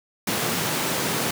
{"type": "high-pass noise", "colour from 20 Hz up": "pink", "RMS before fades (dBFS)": -25, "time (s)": [0.27, 1.31], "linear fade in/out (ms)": 5, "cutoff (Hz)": 130, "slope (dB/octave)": 24, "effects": []}